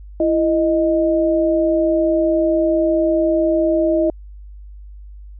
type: tone pair together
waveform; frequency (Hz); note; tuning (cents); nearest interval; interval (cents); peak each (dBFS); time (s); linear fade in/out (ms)
sine; 333.2 / 622.3; E4 / D#5; +19 / 0; major seventh; 1081; -16; 0.2-4.1; 2
effects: added 50 Hz sine -34 dBFS peak until 5.39 s